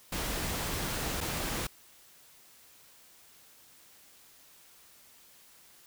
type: noise with dropouts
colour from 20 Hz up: pink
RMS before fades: -34 dBFS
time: 0.12-1.67 s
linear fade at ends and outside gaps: 5 ms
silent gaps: 1.206-1.21 s
effects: white hiss -58 dBFS RMS until 5.86 s